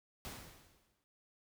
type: noise with exponential decay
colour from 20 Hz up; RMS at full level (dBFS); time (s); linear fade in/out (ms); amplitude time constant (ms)
pink; -44; 0.25-1.04; 0; 170
effects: none